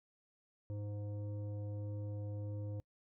sine tone with frequency modulation, 103.1 Hz, G#2, 12 cents flat, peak -38 dBFS, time 0.7-2.8 s, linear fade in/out 0 ms, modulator 414 Hz, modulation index 0.48, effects noise-tail reverb RT60 0.1 s tail -26 dB re dry + tanh soft clip ceiling -34 dBFS

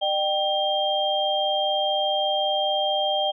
sine tone cluster, 604 / 779 / 3197 Hz, D5 / G5 / G7, +48 / -11 / +33 cents, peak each -25 dBFS, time 0.01-3.32 s, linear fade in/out 20 ms, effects none

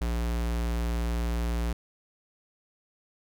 square tone, 58.27 Hz, A#1, in tune, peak -27 dBFS, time 0.01-1.73 s, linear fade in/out 5 ms, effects none

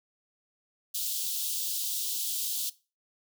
white high-pass noise, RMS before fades -32 dBFS, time 0.94-2.7 s, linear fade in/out 10 ms, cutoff 3100 Hz, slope 48 dB/octave, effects noise-tail reverb RT60 0.3 s tail -19 dB re dry

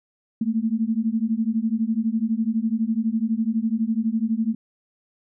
sine beating tone pair, 217.9 / 229.9 Hz, A3 / A#3, -17 / -24 cents, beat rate 12 Hz, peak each -23 dBFS, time 0.41-4.55 s, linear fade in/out 5 ms, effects none

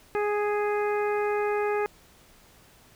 harmonic tone, 415.3 Hz, G#4, in tune, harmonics 1 / 2 / 3 / 4 / 5 / 6, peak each -25 / -31 / -35 / -37 / -39 / -41 dBFS, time 0.15-1.86 s, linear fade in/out 0 ms, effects pink hiss -56 dBFS RMS until 2.95 s

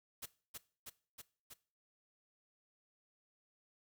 white noise with echo, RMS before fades -45 dBFS, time 0.22-0.26 s, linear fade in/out 10 ms, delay 320 ms, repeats 4, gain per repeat -2 dB, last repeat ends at 1.54 s, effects noise-tail reverb RT60 0.4 s tail -19 dB re dry

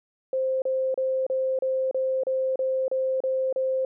sine tone bursts, 524 Hz, C5, 2 cents sharp, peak -22 dBFS, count 11, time 0.33-3.85 s, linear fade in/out 2 ms, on 290 ms, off 33 ms, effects none

